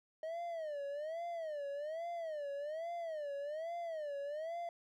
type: tone with vibrato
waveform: triangle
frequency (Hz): 622.3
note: D#5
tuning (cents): 0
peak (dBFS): -37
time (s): 0.23-4.69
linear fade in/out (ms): 2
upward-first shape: sine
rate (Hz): 1.2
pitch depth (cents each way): 180
effects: none